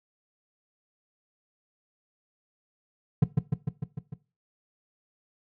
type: tone with echo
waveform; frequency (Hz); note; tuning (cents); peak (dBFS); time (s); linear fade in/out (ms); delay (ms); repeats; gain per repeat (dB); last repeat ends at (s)
triangle; 146.83; D3; 0; -12; 3.22-3.24; 5; 150; 6; -3; 4.14
effects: noise-tail reverb RT60 0.3 s tail -17 dB re dry + high-pass 60 Hz 12 dB/octave